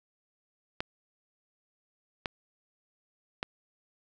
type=clicks; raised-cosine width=0.3 ms; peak=-15 dBFS; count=3; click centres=0.805 / 2.258 / 3.429 s; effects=none